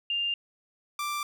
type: tone pair in turn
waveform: sine / sawtooth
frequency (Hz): 2800 / 1177.3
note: F7 / D6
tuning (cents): +4 / +4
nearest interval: octave + minor third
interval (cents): 1500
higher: first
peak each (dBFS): -26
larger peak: neither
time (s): 0.1-0.34 / 0.99-1.23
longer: neither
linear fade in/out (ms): 2
effects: 11-bit